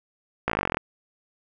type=slowing click train; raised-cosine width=0.5 ms; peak=-8 dBFS; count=15; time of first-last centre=0.48-0.77 s; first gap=17 ms; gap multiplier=1.03; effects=none